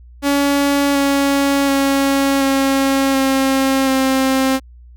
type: tone with pitch steps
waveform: sawtooth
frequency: 282.4 / 278.8 / 275.3 / 271.8 / 268.4 / 265 Hz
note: C#4 / C#4 / C#4 / C#4 / C4 / C4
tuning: +32 / +10 / -12 / -34 / +44 / +22 cents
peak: -9 dBFS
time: 0.22-4.6 s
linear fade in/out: 50 ms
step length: 730 ms
effects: added 60 Hz sine -38 dBFS peak until 4.96 s